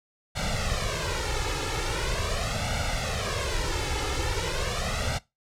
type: noise with flanger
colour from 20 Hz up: pink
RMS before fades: -28 dBFS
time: 0.35-5.19 s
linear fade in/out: 20 ms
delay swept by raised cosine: 1.4 to 2.33 ms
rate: 0.41 Hz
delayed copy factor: +0.9
effects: noise-tail reverb RT60 0.2 s tail -20 dB re dry + low-pass 7000 Hz 12 dB/octave